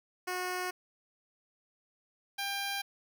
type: tone pair in turn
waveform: 10% pulse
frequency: 364.1 / 796.4 Hz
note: F#4 / G5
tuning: -28 / +27 cents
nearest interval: octave + major second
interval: 1355 cents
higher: second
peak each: -25 dBFS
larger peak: neither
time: 0.27-0.71 / 2.38-2.82 s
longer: neither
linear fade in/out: 10 ms
effects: none